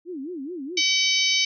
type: tone with vibrato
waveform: sine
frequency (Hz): 311.1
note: D#4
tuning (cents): 0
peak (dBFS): -30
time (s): 0.05-0.82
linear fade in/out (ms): 50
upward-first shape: sine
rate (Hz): 4.7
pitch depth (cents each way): 290
type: harmonic tone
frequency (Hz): 761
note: F#5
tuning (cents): +48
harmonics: 3 / 4 / 5 / 6 / 7 / 8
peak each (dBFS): -24 / -25 / -26 / -27 / -27 / -28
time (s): 0.77-1.45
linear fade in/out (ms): 5
effects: none